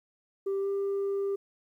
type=tone with pitch glide; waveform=sine; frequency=392 to 396.3 Hz; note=G4 to G4; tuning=0 to +19 cents; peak=-25 dBFS; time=0.46-1.36 s; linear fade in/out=10 ms; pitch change=+19 cents; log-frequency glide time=0.6-0.68 s; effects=tanh soft clip ceiling -26 dBFS + 11-bit